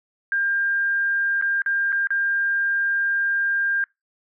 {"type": "tone with dropouts", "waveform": "sine", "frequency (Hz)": 1600, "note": "G6", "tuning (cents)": 35, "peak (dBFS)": -19, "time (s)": [0.32, 3.84], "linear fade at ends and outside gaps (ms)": 1, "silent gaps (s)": [[1.413, 1.423], [1.619, 1.661], [1.921, 1.926], [2.071, 2.105]], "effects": ["noise-tail reverb RT60 0.2 s tail -25 dB re dry"]}